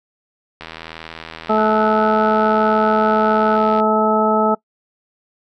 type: click train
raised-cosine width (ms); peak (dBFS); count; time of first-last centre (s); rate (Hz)
0.3; -15; 260; 0.61-3.8; 81.2
type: harmonic tone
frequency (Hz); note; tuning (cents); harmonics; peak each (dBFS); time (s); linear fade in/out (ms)
216.5; A3; -28; 1 / 2 / 3 / 4 / 6; -19 / -19 / -19 / -19 / -19; 1.49-4.55; 10
type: tone with tremolo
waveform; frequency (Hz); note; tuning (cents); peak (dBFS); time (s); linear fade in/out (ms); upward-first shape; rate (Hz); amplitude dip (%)
sine; 1479; F#6; -1; -25; 1.58-3.56; 0; sine; 4.8; 40
effects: noise-tail reverb RT60 0.1 s tail -23 dB re dry